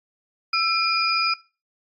sine tone cluster, 1329 / 2413 / 4944 Hz, E6 / D7 / D#8, +14 / +46 / -12 cents, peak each -23 dBFS, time 0.53-1.34 s, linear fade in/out 5 ms, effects noise-tail reverb RT60 0.3 s tail -19 dB re dry + AAC 48 kbps

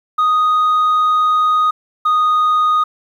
sine tone pair in turn, 1244.5 / 1239.6 Hz, D#6 / D#6, 0 / -7 cents, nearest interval unison, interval 7 cents, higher first, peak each -8 dBFS, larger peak neither, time 0.18-1.71 / 2.05-2.84 s, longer first, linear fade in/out 10 ms, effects tanh soft clip ceiling -10 dBFS + 8-bit

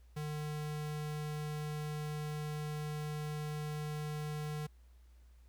square tone, 150.7 Hz, D3, 45 cents sharp, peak -38 dBFS, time 0.16-4.67 s, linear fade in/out 10 ms, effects added 60 Hz sine -57 dBFS peak until 5.48 s + pink hiss -74 dBFS RMS until 5.48 s

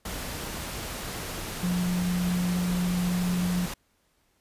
sine tone in noise, 178.6 Hz, F3, 39 cents sharp, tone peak -24 dBFS, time 1.63-3.66 s, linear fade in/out 5 ms, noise pink, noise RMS -35 dBFS, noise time 0.05-3.74 s, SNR +8 dB, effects pink hiss -69 dBFS RMS until 4.4 s + resampled to 32000 Hz

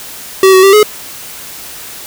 square tone with pitch steps, 382.3 / 375.7 / 390.8 / 423.1 Hz, G4 / F#4 / G4 / G#4, -43 / +26 / -5 / +32 cents, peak -3 dBFS, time 0.43-0.83 s, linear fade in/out 2 ms, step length 100 ms, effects white hiss -28 dBFS RMS until 2.06 s

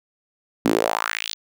sawtooth tone with high-pass filter sweep, 55 Hz, A1, in tune, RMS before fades -23 dBFS, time 0.65-1.34 s, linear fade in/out 0 ms, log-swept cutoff 240 to 4300 Hz, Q 3.3, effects none

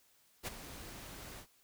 pink noise with ADSR envelope, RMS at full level -37 dBFS, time 0.43-1.47 s, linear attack 41 ms, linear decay 19 ms, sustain -12 dB, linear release 85 ms, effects white hiss -69 dBFS RMS until 1.63 s

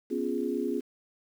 sine chord, C# dominant seventh, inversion third, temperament equal, 246.9 / 277.2 / 349.2 / 415.3 Hz, B3 / C#4 / E#4 / G#4, 0 / 0 / 0 / 0 cents, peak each -33 dBFS, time 0.1-0.81 s, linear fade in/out 20 ms, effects 9-bit

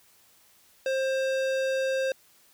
square tone with low-pass filter, 530 Hz, C5, 22 cents sharp, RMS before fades -27 dBFS, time 0.86-2.12 s, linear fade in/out 2 ms, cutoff 6500 Hz, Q 0.57, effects white hiss -60 dBFS RMS until 2.53 s

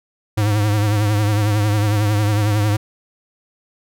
square tone with vibrato, 104.8 Hz, G#2, 16 cents sharp, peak -15 dBFS, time 0.37-2.77 s, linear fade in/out 10 ms, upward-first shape triangle, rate 11 Hz, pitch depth 70 cents each way, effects none

